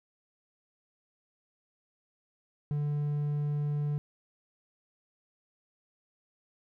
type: tone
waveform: triangle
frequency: 146.83 Hz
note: D3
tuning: in tune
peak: -26 dBFS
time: 2.71-3.98 s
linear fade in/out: 0 ms
effects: none